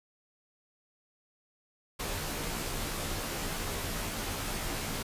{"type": "noise with comb filter", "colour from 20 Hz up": "pink", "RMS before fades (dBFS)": -35, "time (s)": [1.99, 5.03], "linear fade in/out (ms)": 10, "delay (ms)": 16, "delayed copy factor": -0.8, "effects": ["resampled to 32000 Hz"]}